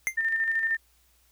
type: tone with exponential decay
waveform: square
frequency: 2093 Hz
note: C7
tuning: in tune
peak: -20 dBFS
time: 0.07-0.16 s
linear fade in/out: 0 ms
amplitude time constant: 19 ms
type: tone with tremolo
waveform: sine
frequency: 1805 Hz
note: A6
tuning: 44 cents sharp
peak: -22 dBFS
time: 0.17-0.77 s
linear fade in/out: 10 ms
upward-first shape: square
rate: 13 Hz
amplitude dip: 40%
effects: added 60 Hz sine -65 dBFS peak until 1.31 s + white hiss -65 dBFS RMS until 1.31 s